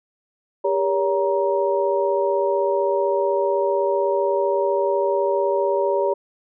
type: tone cluster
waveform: sine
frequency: 399 / 474.8 / 567 / 942 Hz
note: G4 / A#4 / C#5 / A#5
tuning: +31 / +32 / +39 / +18 cents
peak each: -21 / -30 / -21 / -25 dBFS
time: 0.64-6.14 s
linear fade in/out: 10 ms
effects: none